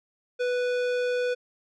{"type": "tone with tanh clipping", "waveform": "sine", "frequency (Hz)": 493.9, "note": "B4", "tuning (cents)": 0, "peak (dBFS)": -26, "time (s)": [0.39, 1.35], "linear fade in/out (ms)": 20, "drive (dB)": 17, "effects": []}